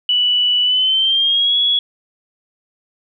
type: tone with pitch glide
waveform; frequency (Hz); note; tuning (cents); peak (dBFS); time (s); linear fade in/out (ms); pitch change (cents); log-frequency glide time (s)
sine; 2960 to 3361; F#7 to G#7; 0 to +20; -12; 0.09-1.79; 2; +220; 0.63-1.57
effects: none